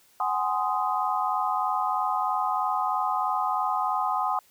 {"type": "chord", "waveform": "sine", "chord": "Ab dominant seventh", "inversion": "third", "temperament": "just", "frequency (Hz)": [747.5, 830.6, 1038.3, 1245.9], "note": ["Gb5", "Ab5", "C6", "Eb6"], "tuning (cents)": [17, 0, -14, 2], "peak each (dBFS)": -29, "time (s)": [0.2, 4.39], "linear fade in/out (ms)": 2, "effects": ["white hiss -60 dBFS RMS until 4.5 s"]}